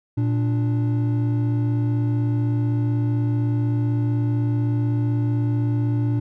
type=tone pair together; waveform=triangle; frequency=116.36 / 293.2 Hz; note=A#2 / D4; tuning=-3 / -3 cents; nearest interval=octave + major third; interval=1600 cents; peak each=-17 / -24 dBFS; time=0.17-6.2 s; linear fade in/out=10 ms; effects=none

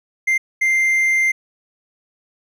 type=tone bursts at uneven times; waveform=triangle; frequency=2093 Hz; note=C7; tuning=in tune; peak=-12 dBFS; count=2; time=0.27-0.38 / 0.61-1.32 s; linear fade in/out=10 ms; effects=none

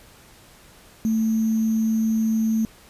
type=tone with sample-and-hold; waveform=sine; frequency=221.9 Hz; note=A3; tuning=15 cents sharp; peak=-18 dBFS; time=1.05-2.65 s; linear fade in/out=0 ms; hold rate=6300 Hz; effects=pink hiss -50 dBFS RMS until 2.89 s + resampled to 32000 Hz

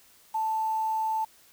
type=tone with quantisation; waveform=sine; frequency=880 Hz; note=A5; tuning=in tune; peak=-25 dBFS; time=0.34-1.25 s; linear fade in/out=10 ms; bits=8; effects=white hiss -58 dBFS RMS until 1.52 s

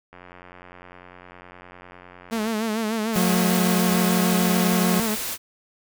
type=click train; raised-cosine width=0.5 ms; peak=-28 dBFS; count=212; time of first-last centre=0.13-2.477 s; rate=89.9 Hz
type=tone with vibrato; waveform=sawtooth; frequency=220 Hz; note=A3; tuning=in tune; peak=-19 dBFS; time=2.31-5.16 s; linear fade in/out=20 ms; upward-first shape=sine; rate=6.7 Hz; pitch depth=73 cents each way
type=noise; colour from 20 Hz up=white; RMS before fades=-29 dBFS; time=3.12-5.38 s; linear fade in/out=50 ms
type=tone; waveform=40% pulse; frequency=181 Hz; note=F#3; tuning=38 cents flat; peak=-19 dBFS; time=3.16-5 s; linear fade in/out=0 ms
effects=none

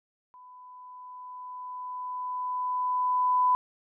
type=tone with level ramp; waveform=sine; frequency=1000 Hz; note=B5; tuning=21 cents sharp; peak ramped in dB=-48 to -19 dBFS; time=0.34-3.55 s; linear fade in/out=0 ms; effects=none

